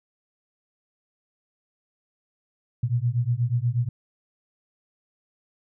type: beating tone pair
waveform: sine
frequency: 116.4 / 124.7 Hz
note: A#2 / B2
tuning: -2 / +17 cents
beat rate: 8.3 Hz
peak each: -24 dBFS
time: 2.83-3.89 s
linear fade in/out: 5 ms
effects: none